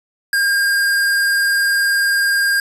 square tone with vibrato, 1610 Hz, G6, 46 cents sharp, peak -14 dBFS, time 0.33-2.6 s, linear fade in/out 2 ms, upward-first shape square, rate 20 Hz, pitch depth 15 cents each way, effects resampled to 32000 Hz + 7-bit

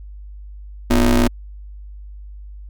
35% pulse ring-modulated tone, 110 Hz, A2, in tune, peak -7 dBFS, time 0.9-1.28 s, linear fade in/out 10 ms, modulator 133 Hz, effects added 50 Hz sine -33 dBFS peak until 2.69 s

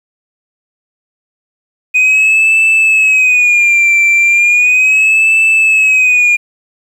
sine tone with vibrato, 2489 Hz, D#7, in tune, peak -3 dBFS, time 1.94-6.37 s, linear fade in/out 20 ms, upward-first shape sine, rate 0.36 Hz, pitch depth 100 cents each way, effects tanh soft clip ceiling -5 dBFS + 7-bit

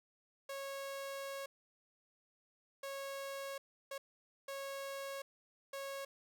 sawtooth tone bursts at uneven times, 550 Hz, C#5, 14 cents flat, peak -38 dBFS, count 5, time 0.49-1.46 / 2.83-3.58 / 3.91-3.98 / 4.48-5.22 / 5.73-6.05 s, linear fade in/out 5 ms, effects none

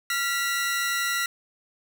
sawtooth tone pair together, 1384.3 / 1952 Hz, F6 / B6, -16 / -21 cents, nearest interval tritone, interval 595 cents, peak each -24 / -23 dBFS, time 0.1-1.26 s, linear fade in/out 2 ms, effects 8-bit

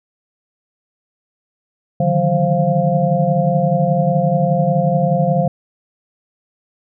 sine tone cluster, 147.6 / 159.1 / 184.1 / 527 / 695 Hz, D3 / D#3 / F#3 / C5 / F5, +9 / +39 / -8 / +12 / -9 cents, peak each -19 dBFS, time 2-5.48 s, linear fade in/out 5 ms, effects none

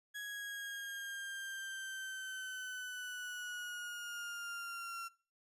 35% pulse linear sweep, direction down, 1668 to 1363 Hz, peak -40 dBFS, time 0.14-5.09 s, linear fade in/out 20 ms, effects noise-tail reverb RT60 0.4 s tail -22 dB re dry + resampled to 32000 Hz

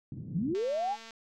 pink band-pass noise, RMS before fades -40 dBFS, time 0.12-0.54 s, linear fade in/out 2 ms, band 120 to 230 Hz, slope 24 dB/octave
sine linear sweep, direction up, 110.9 to 867 Hz, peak -28 dBFS, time 0.32-0.97 s, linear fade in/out 50 ms
click train, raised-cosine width 0.2 ms, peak -31 dBFS, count 127, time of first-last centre 0.55-1.108 s, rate 226 Hz
effects none

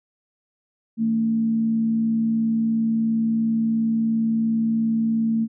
sine tone with frequency modulation, 224.8 Hz, A3, 37 cents sharp, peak -18 dBFS, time 0.97-5.48 s, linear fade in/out 50 ms, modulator 62.9 Hz, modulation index 0.23, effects none

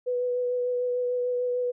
sine tone with vibrato, 493.9 Hz, B4, in tune, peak -24 dBFS, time 0.06-1.72 s, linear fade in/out 20 ms, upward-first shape sine, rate 6.7 Hz, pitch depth 14 cents each way, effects none

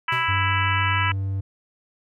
harmonic tone, 330 Hz, E4, 2 cents sharp, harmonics 3 / 4 / 5 / 6 / 7 / 8 / 9, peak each -26 / -27 / -28 / -29 / -29 / -30 / -31 dBFS, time 0.08-1.12 s, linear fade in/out 5 ms
square tone with exponential decay, 125.8 Hz, B2, 32 cents sharp, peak -28 dBFS, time 0.12-0.45 s, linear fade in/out 5 ms, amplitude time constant 70 ms
triangle tone with pitch glide, 96.4 to 97.13 Hz, G2 to G2, -28 to -15 cents, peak -21 dBFS, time 0.28-1.41 s, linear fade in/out 10 ms, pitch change +13 cents, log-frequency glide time 0.38-1.04 s
effects none

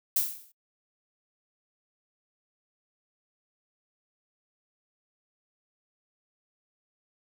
violet noise with exponential decay, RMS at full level -22 dBFS, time 0.16-0.52 s, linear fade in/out 5 ms, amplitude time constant 77 ms, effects noise-tail reverb RT60 0.1 s tail -24 dB re dry

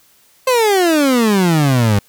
30% pulse exponential sweep, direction down, 529 to 98 Hz, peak -8 dBFS, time 0.47-1.99 s, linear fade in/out 5 ms, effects white hiss -52 dBFS RMS until 2.08 s

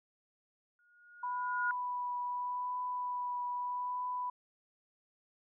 sine tone with exponential growth, 1437 Hz, F6, 49 cents sharp, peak -29 dBFS, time 0.79-1.71 s, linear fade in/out 1 ms, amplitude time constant 200 ms
sine tone with vibrato, 987.8 Hz, B5, in tune, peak -34 dBFS, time 1.23-4.3 s, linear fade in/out 5 ms, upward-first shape triangle, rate 0.79 Hz, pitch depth 14 cents each way
effects none

